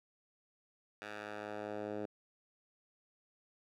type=tone with band-pass filter sweep; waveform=10% pulse; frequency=104.8 Hz; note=G#2; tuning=16 cents sharp; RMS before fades=-43 dBFS; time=1.02-2.06 s; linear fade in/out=0 ms; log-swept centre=1800 to 410 Hz; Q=0.95; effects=none